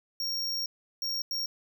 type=tone bursts at uneven times; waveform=square; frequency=5560 Hz; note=F8; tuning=9 cents flat; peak=-30 dBFS; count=3; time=0.2-0.66 / 1.02-1.22 / 1.31-1.46 s; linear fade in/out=2 ms; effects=none